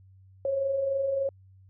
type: tone pair together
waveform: sine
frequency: 523.3 / 546.7 Hz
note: C5 / C#5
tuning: 0 / -24 cents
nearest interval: minor second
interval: 76 cents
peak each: -37 / -25 dBFS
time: 0.45-1.29 s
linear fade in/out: 2 ms
effects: added 95 Hz sine -52 dBFS peak until 1.69 s